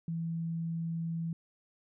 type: tone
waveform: sine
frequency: 165.5 Hz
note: E3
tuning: 7 cents sharp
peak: -32 dBFS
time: 0.08-1.33 s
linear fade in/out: 2 ms
effects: none